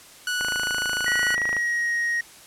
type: tone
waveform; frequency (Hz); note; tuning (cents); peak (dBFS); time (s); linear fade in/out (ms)
sawtooth; 1474; F#6; -7; -20; 0.27-1.35; 2
type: click train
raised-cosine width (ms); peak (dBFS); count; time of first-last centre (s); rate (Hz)
0.5; -16; 32; 0.41-1.567; 26.8
type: tone with pitch glide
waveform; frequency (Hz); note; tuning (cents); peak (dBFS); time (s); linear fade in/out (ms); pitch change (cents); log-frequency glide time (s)
triangle; 1918 to 1879.6; A#6 to A#6; +49 to +14; -20; 1.06-2.21; 5; -35; 1.29-1.94
effects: white hiss -47 dBFS RMS until 2.46 s + low-pass 11000 Hz 12 dB/octave